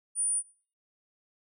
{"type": "tone", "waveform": "sine", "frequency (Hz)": 9397, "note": "D9", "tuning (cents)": 0, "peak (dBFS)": -26, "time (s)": [0.15, 0.43], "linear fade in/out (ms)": 50, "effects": ["noise-tail reverb RT60 0.4 s tail -17 dB re dry"]}